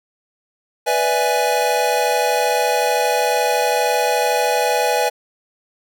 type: chord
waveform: square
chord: E dominant seventh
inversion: second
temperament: equal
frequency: 493.9 / 587.3 / 659.3 / 830.6 Hz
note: B4 / D5 / E5 / G#5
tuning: 0 / 0 / 0 / 0 cents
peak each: -21 / -24 / -24 / -20 dBFS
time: 0.86-5.1 s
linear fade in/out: 20 ms
effects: none